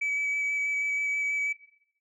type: tone with vibrato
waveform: sine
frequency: 2288 Hz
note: D7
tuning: 46 cents flat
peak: -24 dBFS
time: 0.01-1.53 s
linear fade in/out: 10 ms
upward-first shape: square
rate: 6.2 Hz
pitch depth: 8 cents each way
effects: noise-tail reverb RT60 0.7 s tail -17 dB re dry + tanh soft clip ceiling -24 dBFS